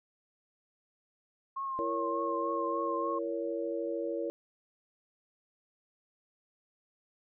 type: tone with vibrato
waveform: sine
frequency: 1072 Hz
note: C6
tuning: 42 cents sharp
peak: -33 dBFS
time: 1.56-3.19 s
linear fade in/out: 10 ms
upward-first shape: triangle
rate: 3.4 Hz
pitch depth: 38 cents each way
type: chord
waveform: sine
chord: A# diminished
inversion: second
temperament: just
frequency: 335.6 / 466.2 / 559.4 Hz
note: E4 / A#4 / C#5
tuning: +31 / 0 / +16 cents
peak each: -36 dBFS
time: 1.79-4.3 s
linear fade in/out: 0 ms
effects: none